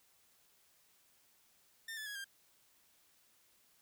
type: tone with pitch steps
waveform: sawtooth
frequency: 1807 / 1734.4 / 1664.7 / 1597.8 Hz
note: A6 / A6 / G#6 / G6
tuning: +46 / -25 / +4 / +33 cents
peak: -39 dBFS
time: 1.88-2.244 s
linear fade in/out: 5 ms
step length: 91 ms
effects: white hiss -70 dBFS RMS until 3.81 s